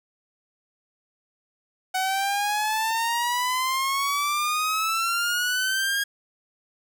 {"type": "exponential sweep", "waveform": "sawtooth", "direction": "up", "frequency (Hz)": [745, 1640], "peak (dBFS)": -19, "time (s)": [1.94, 6.04], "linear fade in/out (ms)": 10, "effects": []}